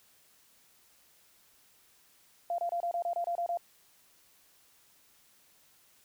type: tone bursts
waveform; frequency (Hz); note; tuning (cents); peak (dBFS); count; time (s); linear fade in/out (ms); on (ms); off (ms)
sine; 691; F5; -19; -29; 10; 2.5-3.573; 2; 83; 27
effects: white hiss -64 dBFS RMS until 6.04 s